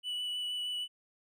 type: tone with vibrato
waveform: triangle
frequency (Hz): 2960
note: F#7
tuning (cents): 0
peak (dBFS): -32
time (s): 0.03-0.88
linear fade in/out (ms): 50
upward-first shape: triangle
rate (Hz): 6.4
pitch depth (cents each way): 14
effects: none